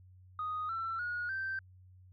sine tone with pitch steps, 1244.5 / 1341.5 / 1446.2 / 1558.9 Hz, D#6 / E6 / F#6 / G6, 0 / +30 / -40 / -10 cents, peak -33 dBFS, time 0.39-1.59 s, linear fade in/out 2 ms, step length 300 ms, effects tanh soft clip ceiling -30 dBFS + added 92 Hz sine -55 dBFS peak until 2.12 s

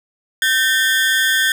30% pulse ring-modulated tone, 1679 Hz, G#6, 18 cents sharp, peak -8 dBFS, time 0.42-1.52 s, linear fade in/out 2 ms, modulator 130 Hz, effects none

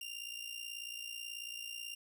sawtooth tone with amplitude modulation, 2794 Hz, F7, in tune, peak -36 dBFS, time 0.01-1.95 s, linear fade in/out 5 ms, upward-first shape sine, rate 58.3 Hz, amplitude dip 70%, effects none

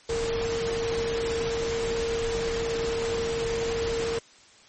sine tone in noise, 460 Hz, A#4, 23 cents flat, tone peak -26 dBFS, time 0.09-4.19 s, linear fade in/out 5 ms, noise pink, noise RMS -33 dBFS, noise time 0.09-4.19 s, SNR +4 dB, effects white hiss -54 dBFS RMS until 4.68 s + MP3 32 kbps

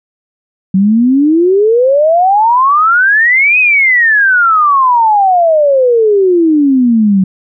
sine exponential two-way sweep, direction up then down, 185 to 2557 to 185 Hz, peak -5 dBFS, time 0.74-7.24 s, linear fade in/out 5 ms, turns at 3.59 s, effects none

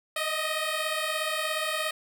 10% pulse beating tone pair, 616 / 633 Hz, D#5 / D#5, -17 / +30 cents, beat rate 17 Hz, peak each -22 dBFS, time 0.16-1.91 s, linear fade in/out 5 ms, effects none

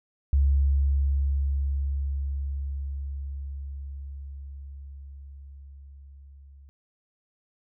sine tone with level ramp, 69.3 Hz, C#2, in tune, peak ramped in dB -17 to -47 dBFS, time 0.33-6.69 s, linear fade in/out 0 ms, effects none

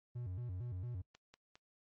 triangle tone with vibrato, 105.4 Hz, G#2, 26 cents sharp, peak -38 dBFS, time 0.15-1.02 s, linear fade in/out 10 ms, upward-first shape square, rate 4.4 Hz, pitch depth 250 cents each way
clicks, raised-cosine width 0.2 ms, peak -39 dBFS, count 3, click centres 1.15 / 1.34 / 1.555 s
effects noise-tail reverb RT60 0.1 s tail -22 dB re dry + MP3 32 kbps

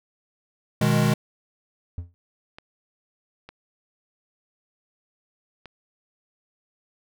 square chord, G# minor, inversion first, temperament equal, 123.47 / 155.56 / 207.7 Hz, B2 / D#3 / G#3, 0 / 0 / 0 cents, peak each -23 dBFS, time 0.81-1.14 s, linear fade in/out 5 ms
triangle tone with exponential decay, 86.5 Hz, F2, 16 cents flat, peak -23 dBFS, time 1.98-2.14 s, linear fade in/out 0 ms, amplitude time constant 34 ms
clicks, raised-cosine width 0.3 ms, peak -25 dBFS, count 3, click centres 2.585 / 3.49 / 5.657 s
effects none

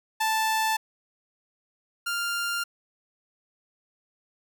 sawtooth tone pair in turn, 880 / 1396.9 Hz, A5 / F6, 0 / 0 cents, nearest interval minor sixth, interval 800 cents, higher second, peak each -19 / -23 dBFS, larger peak first, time 0.2-0.77 / 2.06-2.64 s, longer second, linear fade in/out 10 ms, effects none

